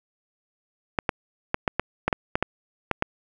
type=clicks; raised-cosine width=0.5 ms; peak=-6 dBFS; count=11; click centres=0.988 / 1.092 / 1.544 / 1.678 / 1.796 / 2.08 / 2.128 / 2.355 / 2.426 / 2.913 / 3.024 s; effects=none

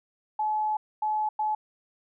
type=tone bursts at uneven times; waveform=sine; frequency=856 Hz; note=A5; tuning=48 cents flat; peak=-24 dBFS; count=3; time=0.39-0.77 / 1.02-1.29 / 1.39-1.55 s; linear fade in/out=5 ms; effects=none

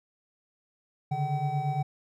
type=tone cluster; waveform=triangle; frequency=138.2 / 146.9 / 762 Hz; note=C#3 / D3 / G5; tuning=-5 / +1 / -49 cents; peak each=-29 dBFS; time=1.11-1.83 s; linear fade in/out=10 ms; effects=none

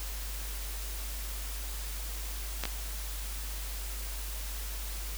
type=clicks; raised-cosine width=0.2 ms; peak=-14 dBFS; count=2; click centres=2.637 / 2.654 s; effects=added 50 Hz sine -36 dBFS peak until 5.17 s + white hiss -42 dBFS RMS until 5.17 s

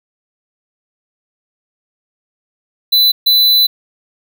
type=tone bursts at uneven times; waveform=square; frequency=4000 Hz; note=B7; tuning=21 cents sharp; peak=-8 dBFS; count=2; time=2.92-3.12 / 3.26-3.67 s; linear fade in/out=10 ms; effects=none

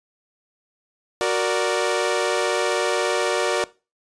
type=chord; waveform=sawtooth; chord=Gb augmented; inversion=none; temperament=equal; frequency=370 / 466.2 / 587.3 Hz; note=Gb4 / Bb4 / D5; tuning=0 / 0 / 0 cents; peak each=-20 dBFS; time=1.21-3.64 s; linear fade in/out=0 ms; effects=noise-tail reverb RT60 0.3 s tail -20 dB re dry + resampled to 22050 Hz

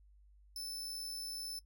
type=tone with amplitude modulation; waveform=sawtooth; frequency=5274 Hz; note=E8; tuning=in tune; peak=-37 dBFS; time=0.56-1.59 s; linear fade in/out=2 ms; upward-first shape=sine; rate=81.8 Hz; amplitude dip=30%; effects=noise-tail reverb RT60 0.1 s tail -19 dB re dry + added 50 Hz sine -60 dBFS peak until 1.65 s

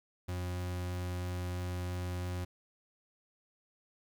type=tone; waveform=40% pulse; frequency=89.7 Hz; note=F2; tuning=47 cents sharp; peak=-34 dBFS; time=0.28-2.45 s; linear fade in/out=10 ms; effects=12-bit

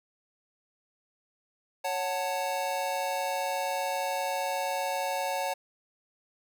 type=chord; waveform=square; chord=F# minor; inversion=second; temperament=just; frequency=555 / 740 / 888 Hz; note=C#5 / F#5 / A5; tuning=+2 / 0 / +16 cents; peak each=-34 dBFS; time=1.84-5.54 s; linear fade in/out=10 ms; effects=none

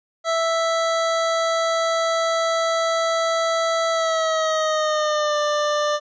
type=tone with pitch glide; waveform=25% pulse; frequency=659.3 to 594.2 Hz; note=E5 to D5; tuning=0 to +20 cents; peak=-15 dBFS; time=0.24-6 s; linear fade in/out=50 ms; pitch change=-180 cents; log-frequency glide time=3.91-5.37 s; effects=resampled to 16000 Hz

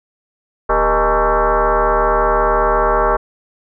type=tone with frequency modulation; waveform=sine; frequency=255.3 Hz; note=C4; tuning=42 cents flat; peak=-11 dBFS; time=0.69-3.17 s; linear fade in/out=10 ms; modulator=218 Hz; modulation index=5.3; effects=none

